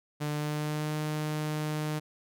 sawtooth tone with pitch glide, 149.1 to 152.67 Hz, D3 to D#3, +27 to -33 cents, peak -26 dBFS, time 0.2-2 s, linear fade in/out 20 ms, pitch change +40 cents, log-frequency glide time 0.32-0.94 s, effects none

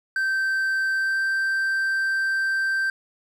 triangle tone with pitch glide, 1556 to 1565 Hz, G6 to G6, -13 to -3 cents, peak -19 dBFS, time 0.16-2.9 s, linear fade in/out 2 ms, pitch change +10 cents, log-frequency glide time 0.94-1.19 s, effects none

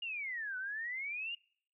sine exponential two-way sweep, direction down then up, 2873 to 1480 to 2873 Hz, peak -37 dBFS, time 0.02-1.35 s, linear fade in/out 5 ms, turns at 0.57 s, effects noise-tail reverb RT60 0.6 s tail -26 dB re dry

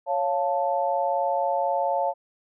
sine chord, Db augmented, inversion none, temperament equal, 554.4 / 698.5 / 880 Hz, Db5 / F5 / A5, 0 / 0 / 0 cents, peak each -26 dBFS, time 0.06-2.14 s, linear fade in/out 50 ms, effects none

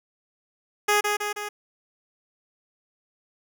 10% pulse tone with echo, 415.3 Hz, G#4, in tune, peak -10 dBFS, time 0.88-1.01 s, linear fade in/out 10 ms, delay 160 ms, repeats 3, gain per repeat -4 dB, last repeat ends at 1.49 s, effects none

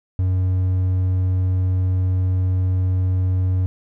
triangle tone, 92.5 Hz, F#2, in tune, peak -14 dBFS, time 0.19-3.66 s, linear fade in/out 0 ms, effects none

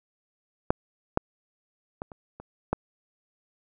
clicks, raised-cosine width 1 ms, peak -6 / -7 / -19 / -29 / -27 / -10 dBFS, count 6, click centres 0.705 / 1.174 / 2.019 / 2.118 / 2.4 / 2.73 s, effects none

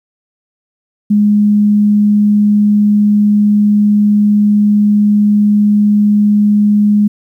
sine tone, 207.7 Hz, G#3, in tune, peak -6 dBFS, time 1.1-7.08 s, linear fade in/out 10 ms, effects 8-bit

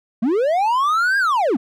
triangle linear two-way sweep, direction up then down, 203.9 to 1638 to 203.9 Hz, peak -13 dBFS, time 0.22-1.57 s, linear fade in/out 10 ms, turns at 1.18 s, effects none

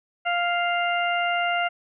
harmonic tone, 698.5 Hz, F5, in tune, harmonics 1 / 2 / 3 / 4, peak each -24 / -27 / -29 / -30 dBFS, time 0.25-1.69 s, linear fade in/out 20 ms, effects none

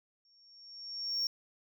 sine tone with exponential growth, 5510 Hz, F8, 24 cents flat, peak -26 dBFS, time 0.25-1.27 s, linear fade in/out 1 ms, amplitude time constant 220 ms, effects tanh soft clip ceiling -28 dBFS

